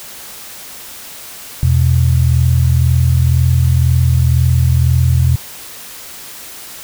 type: tone pair together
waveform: sine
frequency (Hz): 83.7 / 125.68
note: E2 / B2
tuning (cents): +27 / +31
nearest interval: perfect fifth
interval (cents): 704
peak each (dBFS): -11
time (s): 1.63-5.36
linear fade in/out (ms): 0
effects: white hiss -32 dBFS RMS until 6.83 s